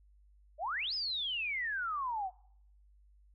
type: exponential two-way sweep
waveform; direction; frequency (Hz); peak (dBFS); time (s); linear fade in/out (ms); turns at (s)
sine; up then down; 566 to 5220 to 713; -33; 0.58-2.31; 50; 0.94
effects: noise-tail reverb RT60 0.7 s tail -24 dB re dry + added 50 Hz sine -60 dBFS peak until 3.34 s